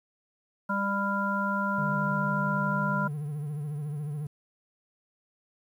harmonic tone, 199 Hz, G3, 26 cents sharp, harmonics 1 / 3 / 5 / 7, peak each -30 / -36 / -31 / -30 dBFS, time 0.69-3.08 s, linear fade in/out 10 ms
triangle tone with vibrato, 148 Hz, D3, 14 cents sharp, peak -29 dBFS, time 1.78-4.27 s, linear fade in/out 5 ms, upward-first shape triangle, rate 14 Hz, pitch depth 87 cents each way
effects 10-bit

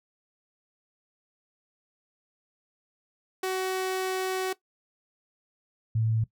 sawtooth / sine tone pair in turn, 375.3 / 111.58 Hz, F#4 / A2, +25 / +25 cents, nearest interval octave + major sixth, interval 2100 cents, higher first, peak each -23 dBFS, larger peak neither, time 3.43-4.53 / 5.95-6.24 s, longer first, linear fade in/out 5 ms, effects noise-tail reverb RT60 0.1 s tail -17 dB re dry

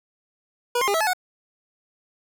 25% pulse tone with pitch steps, 484.9 / 1060 / 404.6 / 651 / 861 / 734 Hz, B4 / C6 / G#4 / E5 / A5 / F#5, -32 / +22 / -45 / -22 / -38 / -14 cents, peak -16 dBFS, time 0.75-1.134 s, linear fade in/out 5 ms, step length 64 ms, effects none

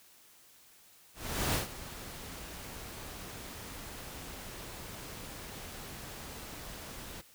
pink noise with ADSR envelope, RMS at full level -30 dBFS, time 1.14-7.22 s, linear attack 400 ms, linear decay 130 ms, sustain -15 dB, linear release 19 ms, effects white hiss -60 dBFS RMS until 7.34 s

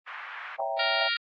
pink band-pass noise, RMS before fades -40 dBFS, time 0.06-0.57 s, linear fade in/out 20 ms, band 1100 to 2200 Hz, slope 24 dB/octave
sine chord, C# diminished seventh, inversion none, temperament equal, 554.4 / 659.3 / 784 / 932.3 Hz, C#5 / E5 / G5 / Bb5, 0 / 0 / 0 / 0 cents, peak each -36 / -31 / -32 / -37 dBFS, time 0.58-1.09 s, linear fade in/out 20 ms
harmonic tone, 466.7 Hz, A#4, 2 cents sharp, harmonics 3 / 4 / 5 / 6 / 7 / 8 / 9 / 10, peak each -31 / -32 / -33 / -34 / -34 / -35 / -36 / -36 dBFS, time 0.79-1.17 s, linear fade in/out 5 ms
effects AAC 32 kbps

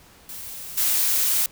blue noise with level steps, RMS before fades -36 / -21 dBFS, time 0.29-1.46 s, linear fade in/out 2 ms, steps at 0.77 s, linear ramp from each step 10 ms, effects pink hiss -51 dBFS RMS until 1.51 s

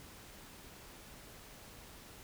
silence, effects pink hiss -54 dBFS RMS until 2.23 s

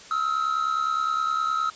triangle tone pair together, 1283.3 / 1353 Hz, E6 / E6, -47 / +45 cents, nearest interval minor second, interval 92 cents, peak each -22 / -26 dBFS, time 0.11-1.7 s, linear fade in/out 2 ms, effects white hiss -45 dBFS RMS until 1.75 s + resampled to 16000 Hz

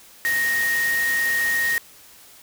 sine tone in noise, 1864.7 Hz, A#6, in tune, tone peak -19 dBFS, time 0.25-1.78 s, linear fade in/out 0 ms, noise white, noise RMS -30 dBFS, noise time 0.25-1.78 s, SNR +8 dB, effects white hiss -48 dBFS RMS until 2.42 s

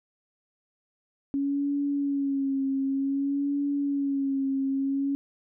sine tone with vibrato, 277.2 Hz, C#4, in tune, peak -24 dBFS, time 1.34-5.15 s, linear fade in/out 0 ms, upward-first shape sine, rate 0.54 Hz, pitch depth 44 cents each way, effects none

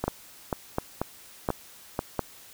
two click trains, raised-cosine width 1 ms, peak -11 / -12 dBFS, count 4 / 5, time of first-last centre 0.08-2.193 / 0.04-1.991 s, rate 1.42 / 2.05 Hz, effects white hiss -50 dBFS RMS until 2.53 s

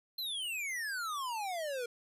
square exponential sweep, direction down, 4186 to 466.2 Hz, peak -36 dBFS, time 0.18-1.86 s, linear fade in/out 5 ms, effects resampled to 32000 Hz + 13-bit

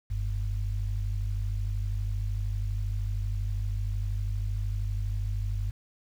sine tone pair together, 47.04 / 99.8 Hz, F#1 / G2, +29 / +32 cents, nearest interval octave + minor second, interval 1303 cents, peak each -29 / -30 dBFS, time 0.1-5.71 s, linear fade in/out 10 ms, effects tanh soft clip ceiling -19 dBFS + 9-bit

